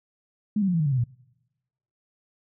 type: tone with pitch steps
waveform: sine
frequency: 210.7 / 194.33 / 179.24 / 165.31 / 152.47 / 140.63 / 129.7 / 119.63 Hz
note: G#3 / G3 / F3 / E3 / D#3 / C#3 / C3 / A#2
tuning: +25 / -15 / +45 / +5 / -35 / +25 / -15 / +45 cents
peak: -20 dBFS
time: 0.56-1.04 s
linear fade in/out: 5 ms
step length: 60 ms
effects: noise-tail reverb RT60 1.0 s tail -25 dB re dry